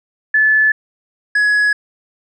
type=tone pair in turn; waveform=sine / triangle; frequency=1733 / 1681.7 Hz; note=A6 / G#6; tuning=-27 / +21 cents; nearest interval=minor second; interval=52 cents; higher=first; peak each=-9 dBFS; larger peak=neither; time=0.34-0.72 / 1.35-1.73 s; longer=neither; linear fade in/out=5 ms; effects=resampled to 22050 Hz